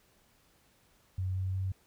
sine tone with pitch steps, 93.2 / 94.01 / 94.83 Hz, F#2 / F#2 / F#2, +13 / +28 / +43 cents, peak -30 dBFS, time 1.18-1.72 s, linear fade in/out 5 ms, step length 180 ms, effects pink hiss -67 dBFS RMS until 1.86 s

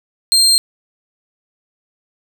30% pulse tone, 4186 Hz, C8, in tune, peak -6 dBFS, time 0.32-0.58 s, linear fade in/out 0 ms, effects none

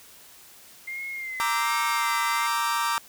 sine tone with vibrato, 2093 Hz, C7, in tune, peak -31 dBFS, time 0.87-2.47 s, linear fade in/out 10 ms, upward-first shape sine, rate 1.3 Hz, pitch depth 57 cents each way
40% pulse chord, E half-diminished seventh, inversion second, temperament equal, 932.3 / 1174.7 / 1318.5 / 1568 Hz, Bb5 / D6 / E6 / G6, 0 / 0 / 0 / 0 cents, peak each -27 / -26 / -32 / -32 dBFS, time 1.4-2.98 s, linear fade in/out 0 ms
effects white hiss -50 dBFS RMS until 3.08 s

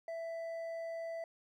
triangle tone with hard clipping, 662 Hz, E5, 7 cents sharp, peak -40 dBFS, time 0.08-1.24 s, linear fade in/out 2 ms, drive 8 dB, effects none

